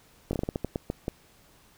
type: slowing click train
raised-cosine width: 2 ms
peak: -15 dBFS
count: 11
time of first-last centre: 0.31-1.081 s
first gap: 21 ms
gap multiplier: 1.27
effects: pink hiss -59 dBFS RMS until 1.77 s